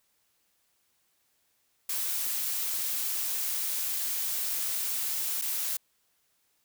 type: noise with dropouts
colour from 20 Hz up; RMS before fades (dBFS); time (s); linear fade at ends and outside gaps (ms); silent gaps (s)
blue; -31; 1.89-5.77; 5; 5.415-5.42
effects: white hiss -72 dBFS RMS until 6.64 s